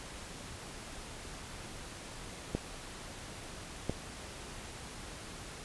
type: clicks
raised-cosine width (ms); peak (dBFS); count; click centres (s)
2; -18; 2; 2.55 / 3.896
effects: pink hiss -46 dBFS RMS until 5.64 s + resampled to 24000 Hz